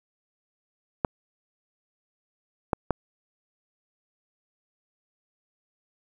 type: clicks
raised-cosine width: 1 ms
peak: -8 dBFS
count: 3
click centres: 1.048 / 2.732 / 2.907 s
effects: 8-bit